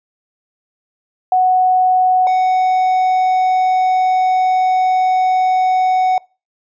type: tone pair in turn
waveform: sine / triangle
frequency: 740 / 743.7 Hz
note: F#5 / F#5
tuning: 0 / +9 cents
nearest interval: unison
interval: 9 cents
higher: second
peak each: -9 dBFS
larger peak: neither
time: 1.32-2.27 / 2.27-6.18 s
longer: second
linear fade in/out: 2 ms
effects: noise-tail reverb RT60 0.3 s tail -23 dB re dry + resampled to 16000 Hz